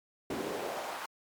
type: noise with high-pass filter sweep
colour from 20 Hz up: brown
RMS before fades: -37 dBFS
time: 0.3-1.06 s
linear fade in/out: 5 ms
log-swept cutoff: 290 to 970 Hz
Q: 1.9
effects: MP3 96 kbps